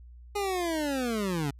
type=linear sweep; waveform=25% pulse; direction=down; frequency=415.3 to 134.2 Hz; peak=-24 dBFS; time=0.35-1.51 s; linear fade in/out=10 ms; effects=added 60 Hz sine -46 dBFS peak until 1.59 s + resampled to 32000 Hz